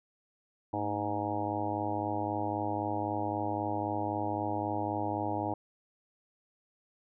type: harmonic tone with a mistuned harmonic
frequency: 103.83 Hz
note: G#2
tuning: in tune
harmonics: 1 / 2 / 3 / 4 / 5 / 6 / 7 / 8 / 9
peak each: -39 / -44 / -36 / -44 / -41 / -40 / -39 / -36 / -40 dBFS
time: 0.73-5.54 s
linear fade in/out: 5 ms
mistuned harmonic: 2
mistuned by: +100 cents
effects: none